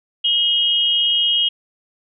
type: tone pair together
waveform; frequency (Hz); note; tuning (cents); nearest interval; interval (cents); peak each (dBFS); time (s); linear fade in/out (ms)
sine; 2891 / 3235; F#7 / G#7; -41 / -46; major second; 195; -17; 0.24-1.49; 10
effects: none